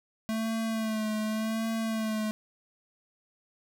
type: tone with vibrato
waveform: square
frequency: 220 Hz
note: A3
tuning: in tune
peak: -29 dBFS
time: 0.29-2.31 s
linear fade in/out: 0 ms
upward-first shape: sine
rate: 0.87 Hz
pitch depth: 38 cents each way
effects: none